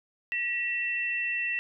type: tone pair together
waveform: sine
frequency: 1926 / 2693 Hz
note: B6 / E7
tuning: -44 / +36 cents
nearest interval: tritone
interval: 580 cents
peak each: -31 / -29 dBFS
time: 0.32-1.59 s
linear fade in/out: 0 ms
effects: none